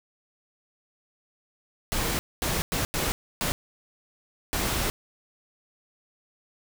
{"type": "noise bursts at uneven times", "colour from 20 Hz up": "pink", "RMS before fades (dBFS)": -27, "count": 6, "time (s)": [[1.92, 2.19], [2.42, 2.62], [2.72, 2.85], [2.94, 3.12], [3.41, 3.52], [4.53, 4.9]], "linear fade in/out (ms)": 0, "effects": []}